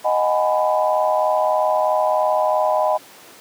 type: chord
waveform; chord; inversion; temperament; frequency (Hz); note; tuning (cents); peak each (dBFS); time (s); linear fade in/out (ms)
sine; G# minor seventh; second; just; 623 / 747.5 / 830.6 / 996.7; D#5 / F#5 / G#5 / B5; +2 / +17 / 0 / +16; -18 / -22 / -23 / -22; 0.04-2.98; 20
effects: pink hiss -43 dBFS RMS until 3.4 s + high-pass 300 Hz 12 dB/octave